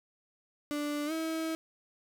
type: tone with pitch glide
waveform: 35% pulse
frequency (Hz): 293.7 to 322.1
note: D4 to E4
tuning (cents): 0 to -40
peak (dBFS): -30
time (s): 0.71-1.55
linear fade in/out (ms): 0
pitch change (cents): +160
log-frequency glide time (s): 1.06-1.12
effects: none